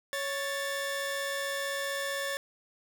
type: tone pair together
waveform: sawtooth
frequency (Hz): 555.8 / 1763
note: C#5 / A6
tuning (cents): +4 / +3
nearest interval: octave + minor sixth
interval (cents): 1999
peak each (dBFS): -30 / -31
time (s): 0.13-2.37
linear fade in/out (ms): 0
effects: none